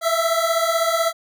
25% pulse beating tone pair, 655 / 671 Hz, E5 / E5, -11 / +31 cents, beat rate 16 Hz, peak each -17 / -17 dBFS, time 0.01-1.13 s, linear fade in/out 50 ms, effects none

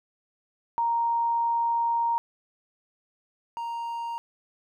sine / triangle tone pair in turn, 932.3 / 932.3 Hz, A#5 / A#5, 0 / 0 cents, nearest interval unison, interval 0 cents, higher neither, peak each -22 / -28 dBFS, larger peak first, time 0.78-2.18 / 3.57-4.18 s, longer first, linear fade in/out 0 ms, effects none

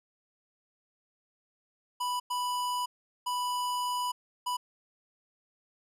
square tone bursts at uneven times, 987.8 Hz, B5, in tune, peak -30 dBFS, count 4, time 2-2.2 / 2.3-2.86 / 3.26-4.12 / 4.46-4.57 s, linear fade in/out 10 ms, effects resampled to 32000 Hz

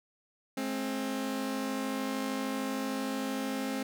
sawtooth tone pair together, 212.5 / 265.7 Hz, G#3 / C4, +40 / +27 cents, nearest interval major third, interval 387 cents, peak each -33 / -29 dBFS, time 0.57-3.83 s, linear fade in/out 5 ms, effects none

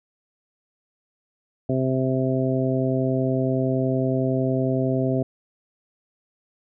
harmonic tone, 130.81 Hz, C3, in tune, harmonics 1 / 2 / 3 / 4 / 5, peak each -24 / -24 / -27 / -30 / -28 dBFS, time 1.69-5.23 s, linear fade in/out 5 ms, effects none

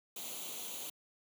white noise with comb filter, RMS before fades -43 dBFS, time 0.16-0.9 s, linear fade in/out 5 ms, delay 0.29 ms, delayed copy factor +0.7, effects high-pass 200 Hz 12 dB/octave

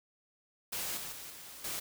white noise with level steps, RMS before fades -37 / -42 / -46 / -49 / -38 dBFS, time 0.72-1.8 s, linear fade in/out 10 ms, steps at 0.97 / 1.12 / 1.3 / 1.64 s, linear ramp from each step 5 ms, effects none

